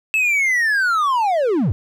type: linear sweep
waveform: triangle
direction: down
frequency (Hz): 2637 to 75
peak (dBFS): -13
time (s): 0.14-1.72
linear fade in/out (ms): 0
effects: none

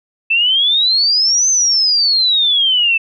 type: exponential two-way sweep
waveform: sine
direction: up then down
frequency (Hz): 2629 to 6272 to 2629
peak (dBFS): -10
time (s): 0.3-2.98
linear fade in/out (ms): 10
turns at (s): 1.49
effects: none

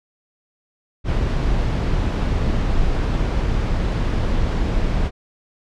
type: noise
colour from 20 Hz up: brown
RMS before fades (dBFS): -19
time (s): 1.04-5.11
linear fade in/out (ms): 50
effects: low-pass 5000 Hz 12 dB/octave

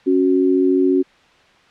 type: tone pair together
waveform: sine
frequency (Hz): 275.7 / 370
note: C#4 / F#4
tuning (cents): -9 / 0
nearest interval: perfect fourth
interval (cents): 509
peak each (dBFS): -15 / -15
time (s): 0.06-1.03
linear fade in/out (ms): 20
effects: white hiss -51 dBFS RMS until 1.7 s + low-pass 3000 Hz 12 dB/octave

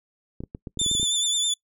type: clicks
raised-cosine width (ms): 3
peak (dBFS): -21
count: 11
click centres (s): 0.405 / 0.437 / 0.549 / 0.672 / 0.773 / 0.815 / 0.863 / 0.914 / 0.951 / 0.998 / 1.03
type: tone with vibrato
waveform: 25% pulse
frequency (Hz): 3520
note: A7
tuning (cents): 0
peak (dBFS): -17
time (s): 0.79-1.54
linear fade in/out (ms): 5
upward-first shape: sine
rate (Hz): 9.3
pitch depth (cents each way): 40
effects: noise-tail reverb RT60 0.1 s tail -24 dB re dry

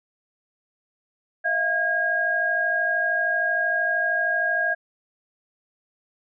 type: tone cluster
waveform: sine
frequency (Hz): 644 / 697 / 1630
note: E5 / F5 / G#6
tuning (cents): -41 / -4 / -33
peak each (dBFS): -29 / -29 / -21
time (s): 1.44-4.75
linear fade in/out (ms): 20
effects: none

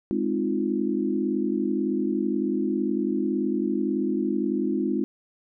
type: chord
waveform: sine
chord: F minor seventh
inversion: first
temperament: equal with one note detuned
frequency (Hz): 207.7 / 260.1 / 311.1 / 349.2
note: Ab3 / C4 / Eb4 / F4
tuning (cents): 0 / -10 / 0 / 0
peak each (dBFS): -28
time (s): 0.11-5.04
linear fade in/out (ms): 0
effects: none

